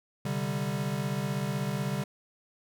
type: chord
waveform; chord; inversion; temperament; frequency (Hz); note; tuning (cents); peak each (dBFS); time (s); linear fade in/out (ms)
square; C suspended second; none; equal; 130.81 / 146.83 / 196; C3 / D3 / G3; 0 / 0 / 0; -35 / -34 / -34; 0.25-2.04; 5
effects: none